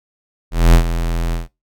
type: tone with ADSR envelope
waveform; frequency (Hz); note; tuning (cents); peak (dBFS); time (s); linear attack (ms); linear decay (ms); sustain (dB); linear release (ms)
square; 42; E1; +33; -5; 0.51-1.48; 230; 89; -12; 150
effects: noise-tail reverb RT60 0.2 s tail -20 dB re dry